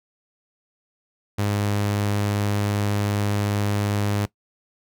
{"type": "tone", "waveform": "sawtooth", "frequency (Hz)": 102.6, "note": "G#2", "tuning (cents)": -21, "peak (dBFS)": -17, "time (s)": [1.38, 4.26], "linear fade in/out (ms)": 10, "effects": ["noise-tail reverb RT60 0.1 s tail -19 dB re dry"]}